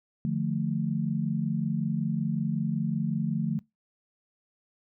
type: chord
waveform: sine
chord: D minor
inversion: none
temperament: equal with one note detuned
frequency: 149.23 / 174.61 / 220 Hz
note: D3 / F3 / A3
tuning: +28 / 0 / 0 cents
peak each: -30 dBFS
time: 0.25-3.59 s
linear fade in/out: 0 ms
effects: noise-tail reverb RT60 0.2 s tail -24 dB re dry